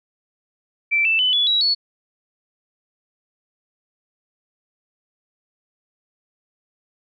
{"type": "tone with pitch steps", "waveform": "sine", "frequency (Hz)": [2335, 2651, 3011, 3419, 3882, 4408], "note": ["D7", "E7", "F#7", "G#7", "B7", "C#8"], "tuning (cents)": [-11, 9, 30, 50, -31, -11], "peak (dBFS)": -15, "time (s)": [0.91, 1.75], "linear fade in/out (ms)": 20, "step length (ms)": 140, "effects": []}